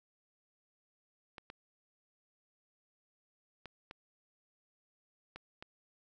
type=clicks; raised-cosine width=0.3 ms; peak=-30 dBFS; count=6; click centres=1.382 / 1.501 / 3.657 / 3.911 / 5.36 / 5.625 s; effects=none